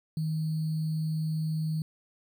sine tone with sample-and-hold, 157.6 Hz, D#3, 23 cents sharp, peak -27 dBFS, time 0.17-1.82 s, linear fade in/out 2 ms, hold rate 4410 Hz, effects none

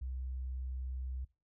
sine tone, 64.3 Hz, C2, 30 cents flat, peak -37 dBFS, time 0.01-1.25 s, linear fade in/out 10 ms, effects noise-tail reverb RT60 0.3 s tail -21 dB re dry

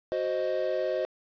triangle chord, C diminished, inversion second, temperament equal, 370 / 523.3 / 622.3 Hz, Gb4 / C5 / Eb5, 0 / 0 / 0 cents, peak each -31 / -28 / -28 dBFS, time 0.12-1.05 s, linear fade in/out 0 ms, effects resampled to 11025 Hz + 8-bit

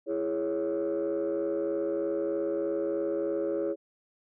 sine chord, C# minor, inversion first, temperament just, 332.6 / 415.8 / 554.4 Hz, E4 / G#4 / C#5, +16 / +2 / 0 cents, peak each -30 dBFS, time 0.06-3.76 s, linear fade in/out 50 ms, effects tanh soft clip ceiling -23 dBFS

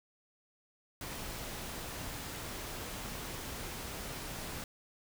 pink noise, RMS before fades -42 dBFS, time 1.01-4.64 s, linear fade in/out 2 ms, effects none

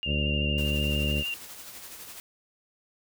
sine tone with vibrato, 2794 Hz, F7, in tune, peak -29 dBFS, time 0.03-1.34 s, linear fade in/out 0 ms, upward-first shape square, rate 13 Hz, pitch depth 17 cents each way
harmonic tone, 73.3 Hz, D2, 3 cents flat, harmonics 1 / 2 / 3 / 4 / 5 / 6 / 7 / 8, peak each -28 / -31 / -33 / -39 / -40 / -43 / -41 / -40 dBFS, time 0.05-1.24 s, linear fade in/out 50 ms
white noise with tremolo, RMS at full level -42 dBFS, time 0.58-2.2 s, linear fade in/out 0 ms, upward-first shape sine, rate 12 Hz, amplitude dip 40%
effects none

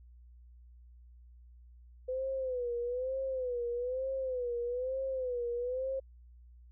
sine tone with vibrato, 504 Hz, B4, 35 cents sharp, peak -32 dBFS, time 2.08-6 s, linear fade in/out 10 ms, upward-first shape sine, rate 1.1 Hz, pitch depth 100 cents each way, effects added 60 Hz sine -53 dBFS peak until 6.71 s

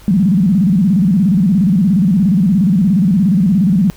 sine tone with vibrato, 188.3 Hz, F#3, 31 cents sharp, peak -8 dBFS, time 0.08-3.9 s, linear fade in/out 0 ms, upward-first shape square, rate 17 Hz, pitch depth 180 cents each way, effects added 50 Hz sine -39 dBFS peak until 3.96 s + pink hiss -43 dBFS RMS until 3.96 s

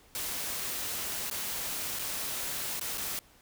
white noise with dropouts, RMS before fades -35 dBFS, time 0.15-3.19 s, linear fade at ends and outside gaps 1 ms, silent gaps 1.3-1.312 / 1.989-1.993 / 2.796-2.812 / 2.975-2.979 s, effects pink hiss -60 dBFS RMS until 3.41 s

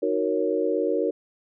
sine chord, D# minor seventh, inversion none, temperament equal, 311.1 / 370 / 466.2 / 554.4 Hz, D#4 / F#4 / A#4 / C#5, 0 / 0 / 0 / 0 cents, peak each -28 / -27 / -25 / -28 dBFS, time 0.02-1.11 s, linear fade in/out 10 ms, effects none

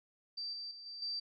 sine tone with level steps, 4666 Hz, D8, 12 cents flat, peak -38 / -41 / -48 / -44 / -36 dBFS, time 0.37-1.2 s, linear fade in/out 10 ms, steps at 0.53 / 0.71 / 0.86 / 1.02 s, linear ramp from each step 2 ms, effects none

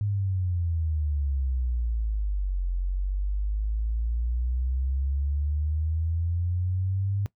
sine exponential two-way sweep, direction down then up, 104.5 to 44.26 to 101.3 Hz, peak -24 dBFS, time 0.01-7.26 s, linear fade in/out 0 ms, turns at 2.69 s, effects noise-tail reverb RT60 0.1 s tail -19 dB re dry

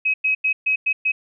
sine tone bursts at uneven times, 2547 Hz, D#7, 40 cents sharp, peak -16 dBFS, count 6, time 0.05-0.14 / 0.24-0.35 / 0.44-0.53 / 0.66-0.76 / 0.86-0.93 / 1.05-1.12 s, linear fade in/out 10 ms, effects none

